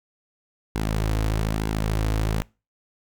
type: tone with flanger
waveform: sawtooth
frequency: 53.6 Hz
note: A1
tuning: 45 cents flat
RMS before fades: -24 dBFS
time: 0.75-2.42 s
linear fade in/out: 0 ms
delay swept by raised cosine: 1.6 to 5.2 ms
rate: 1.1 Hz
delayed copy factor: -0.5
effects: noise-tail reverb RT60 0.3 s tail -24 dB re dry